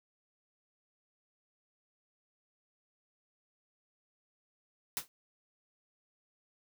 white noise with exponential decay, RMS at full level -31 dBFS, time 4.97-5.08 s, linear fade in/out 0 ms, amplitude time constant 22 ms, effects none

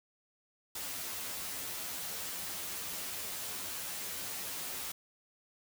white noise with comb filter, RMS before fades -40 dBFS, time 0.75-4.92 s, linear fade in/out 5 ms, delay 11 ms, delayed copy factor +0.8, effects none

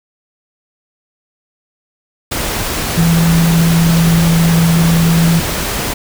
sine tone in noise, 166.3 Hz, E3, 16 cents sharp, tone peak -8 dBFS, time 2.97-5.4 s, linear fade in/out 10 ms, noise pink, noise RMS -18 dBFS, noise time 2.31-5.94 s, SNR +7 dB, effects none

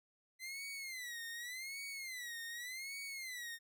sawtooth tone with vibrato, 2032 Hz, B6, 49 cents sharp, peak -40 dBFS, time 0.39-3.59 s, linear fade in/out 50 ms, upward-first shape sine, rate 0.86 Hz, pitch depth 170 cents each way, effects none

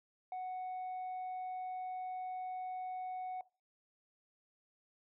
sine tone, 740 Hz, F#5, in tune, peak -36 dBFS, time 0.32-3.41 s, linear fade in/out 2 ms, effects noise-tail reverb RT60 0.3 s tail -21 dB re dry + tanh soft clip ceiling -38 dBFS

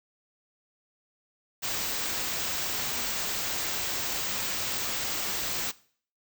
white band-stop noise, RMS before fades -31 dBFS, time 1.62-5.72 s, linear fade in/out 20 ms, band 8400 to 14000 Hz, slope 96 dB/octave, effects noise-tail reverb RT60 0.5 s tail -20 dB re dry

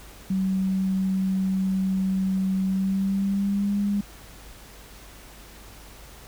sine tone with pitch glide, 190 to 202.5 Hz, F#3 to G#3, +46 to -43 cents, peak -21 dBFS, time 0.3-4.01 s, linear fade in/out 5 ms, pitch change +111 cents, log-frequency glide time 2.67-3.76 s, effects added 50 Hz sine -47 dBFS peak until 6.27 s + pink hiss -47 dBFS RMS until 6.27 s

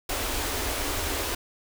pink band-stop noise, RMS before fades -29 dBFS, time 0.09-1.35 s, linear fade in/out 5 ms, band 100 to 250 Hz, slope 48 dB/octave, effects none

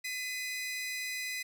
sawtooth tone pair together, 2016 / 2488 Hz, B6 / D#7, +35 / -1 cents, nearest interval major third, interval 364 cents, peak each -33 / -37 dBFS, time 0.04-1.43 s, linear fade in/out 10 ms, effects none

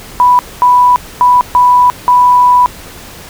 sine tone bursts at uneven times, 987.8 Hz, B5, in tune, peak -3 dBFS, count 5, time 0.2-0.39 / 0.62-0.96 / 1.21-1.41 / 1.55-1.9 / 2.08-2.66 s, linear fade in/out 0 ms, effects pink hiss -31 dBFS RMS until 3.29 s

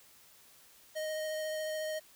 square tone with vibrato, 622.3 Hz, D#5, in tune, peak -35 dBFS, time 0.95-2 s, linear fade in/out 20 ms, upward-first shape triangle, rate 14 Hz, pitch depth 13 cents each way, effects white hiss -60 dBFS RMS until 2.15 s

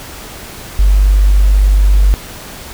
sine tone, 49.14 Hz, G1, 5 cents sharp, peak -5 dBFS, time 0.79-2.14 s, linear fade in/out 0 ms, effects pink hiss -30 dBFS RMS until 2.73 s

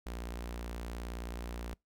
sawtooth tone with notch filter, 59 Hz, A#1, 22 cents sharp, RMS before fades -41 dBFS, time 0.06-1.74 s, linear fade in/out 5 ms, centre 120 Hz, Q 1.6, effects noise-tail reverb RT60 0.2 s tail -26 dB re dry

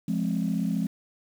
sine chord, F minor, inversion none, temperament just, 174.61 / 209.5 / 261.9 Hz, F3 / Ab3 / C4, 0 / +15 / +2 cents, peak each -27 / -27 / -30 dBFS, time 0.08-0.87 s, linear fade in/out 5 ms, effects tanh soft clip ceiling -17 dBFS + 8-bit

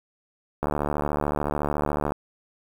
click train, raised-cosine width 1 ms, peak -11 dBFS, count 111, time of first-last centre 0.63-2.121 s, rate 73.8 Hz, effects 7-bit

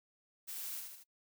blue noise with echo, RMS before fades -44 dBFS, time 0.47-0.81 s, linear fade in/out 20 ms, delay 77 ms, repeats 3, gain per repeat -4 dB, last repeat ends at 1.041 s, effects noise-tail reverb RT60 0.1 s tail -24 dB re dry

